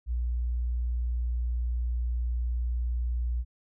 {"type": "tone", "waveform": "sine", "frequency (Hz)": 59.9, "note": "A#1", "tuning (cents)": 48, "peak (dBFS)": -26, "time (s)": [0.06, 3.45], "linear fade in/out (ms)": 50, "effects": []}